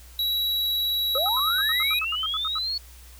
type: tone with pitch glide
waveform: square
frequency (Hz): 3893 to 3859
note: B7 to B7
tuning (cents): -26 to -41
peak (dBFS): -23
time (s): 0.19-1.99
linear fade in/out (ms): 2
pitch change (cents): -15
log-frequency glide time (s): 0.99-1.68
type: tone bursts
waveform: sine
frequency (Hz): 1275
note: D#6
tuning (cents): +42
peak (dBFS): -28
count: 14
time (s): 1.15-2.585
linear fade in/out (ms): 2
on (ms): 31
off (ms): 77
type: linear sweep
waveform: sine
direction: up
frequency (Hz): 493.9 to 4435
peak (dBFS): -25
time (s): 1.15-2.78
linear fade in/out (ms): 5
effects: added 61 Hz sine -45 dBFS peak until 3.19 s + white hiss -51 dBFS RMS until 3.19 s